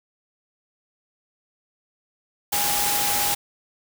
sine tone in noise, 820 Hz, G#5, 22 cents flat, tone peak -28 dBFS, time 2.52-3.35 s, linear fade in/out 10 ms, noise white, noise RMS -23 dBFS, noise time 2.52-3.35 s, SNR -8 dB, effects none

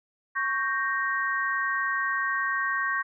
sine chord, G diminished, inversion second, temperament equal, 1108.7 / 1568 / 1864.7 Hz, Db6 / G6 / Bb6, 0 / 0 / 0 cents, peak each -29 dBFS, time 0.35-3.03 s, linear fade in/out 20 ms, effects none

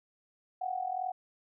sine tone with amplitude modulation, 740 Hz, F#5, in tune, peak -28 dBFS, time 0.61-1.12 s, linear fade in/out 10 ms, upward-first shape sine, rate 42.1 Hz, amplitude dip 80%, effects none

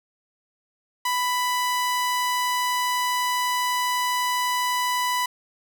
sawtooth tone, 992 Hz, B5, 7 cents sharp, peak -18 dBFS, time 1.05-5.26 s, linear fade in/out 5 ms, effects none

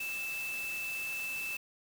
sine tone in noise, 2637 Hz, E7, in tune, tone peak -35 dBFS, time 0-1.57 s, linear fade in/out 5 ms, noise white, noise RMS -45 dBFS, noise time 0-1.57 s, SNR +7 dB, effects none

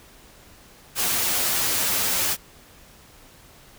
white noise with comb filter, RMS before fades -23 dBFS, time 0.95-2.37 s, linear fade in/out 50 ms, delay 11 ms, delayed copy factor +0.55, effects pink hiss -50 dBFS RMS until 3.78 s

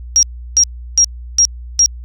sine tone bursts, 5630 Hz, F8, 13 cents sharp, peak -6 dBFS, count 5, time 0.16-1.86 s, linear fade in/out 0 ms, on 68 ms, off 340 ms, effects added 60 Hz sine -27 dBFS peak until 2.04 s

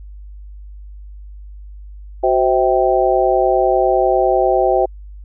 harmonic tone with a mistuned harmonic, 130 Hz, C3, 11 cents flat, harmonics 3 / 4 / 5 / 6, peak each -17 / -17 / -17 / -17 dBFS, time 2.23-4.86 s, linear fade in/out 10 ms, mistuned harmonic 3, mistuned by -77 cents, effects added 50 Hz sine -32 dBFS peak until 5.24 s

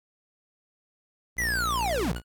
sawtooth tone, 59 Hz, A#1, 22 cents sharp, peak -28 dBFS, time 1.36-2.22 s, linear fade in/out 50 ms
square linear sweep, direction down, 2029 to 125.7 Hz, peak -26 dBFS, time 1.38-2.12 s, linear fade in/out 5 ms
25% pulse tone with exponential decay, 1455 Hz, F#6, 29 cents flat, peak -30 dBFS, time 2.16-2.24 s, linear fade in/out 2 ms, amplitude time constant 16 ms
effects none

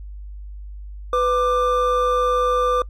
triangle tone pair together, 498.7 / 1186 Hz, B4 / D6, +17 / +17 cents, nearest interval octave + minor third, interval 1500 cents, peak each -17 dBFS, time 1.13-2.82 s, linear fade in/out 2 ms, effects noise-tail reverb RT60 0.1 s tail -24 dB re dry + added 50 Hz sine -32 dBFS peak until 2.89 s

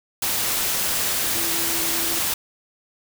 sine tone in noise, 334.3 Hz, E4, 24 cents sharp, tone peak -33 dBFS, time 1.35-2.19 s, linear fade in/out 5 ms, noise white, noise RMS -23 dBFS, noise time 0.22-2.34 s, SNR -13 dB, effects none

